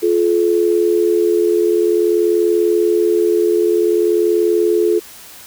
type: tone pair together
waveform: sine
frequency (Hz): 349 / 429.5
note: F4 / A4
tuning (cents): -1 / -42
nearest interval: major third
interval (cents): 359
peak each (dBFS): -14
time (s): 0.02-5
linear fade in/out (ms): 20
effects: white hiss -38 dBFS RMS until 5.46 s